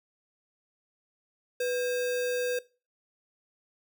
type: tone with sample-and-hold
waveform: sine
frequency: 493.9 Hz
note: B4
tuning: in tune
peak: -26 dBFS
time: 1.6-2.59 s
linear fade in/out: 5 ms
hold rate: 2100 Hz
effects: noise-tail reverb RT60 0.3 s tail -19 dB re dry